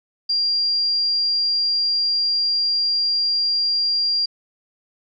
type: tone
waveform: sine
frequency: 4770 Hz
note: D8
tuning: 26 cents sharp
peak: -17 dBFS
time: 0.29-4.26 s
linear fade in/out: 10 ms
effects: none